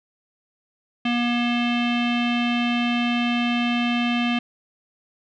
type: tone with low-pass filter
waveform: square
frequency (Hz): 239.7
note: A#3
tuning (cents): +48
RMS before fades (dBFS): -22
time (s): 1.05-4.39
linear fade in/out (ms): 5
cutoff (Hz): 2900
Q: 5.2
effects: none